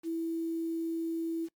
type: tone with quantisation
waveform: sine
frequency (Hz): 329.6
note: E4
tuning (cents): 0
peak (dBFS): -30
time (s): 0.03-1.49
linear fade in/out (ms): 50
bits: 9
effects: noise-tail reverb RT60 0.1 s tail -21 dB re dry + MP3 96 kbps